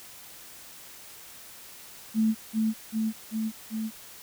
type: tone with echo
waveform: sine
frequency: 220 Hz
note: A3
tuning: in tune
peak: -20 dBFS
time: 2.14-2.35 s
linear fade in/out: 50 ms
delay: 390 ms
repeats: 4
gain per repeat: -2 dB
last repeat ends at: 3.91 s
effects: white hiss -47 dBFS RMS until 4.22 s